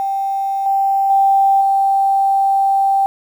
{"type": "tone with level steps", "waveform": "sine", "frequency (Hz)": 784, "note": "G5", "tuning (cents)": 0, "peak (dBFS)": [-16, -12, -9, -11], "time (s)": [0, 3.06], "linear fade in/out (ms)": 0, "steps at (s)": [0.66, 1.1, 1.61], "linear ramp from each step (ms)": 2, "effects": ["7-bit"]}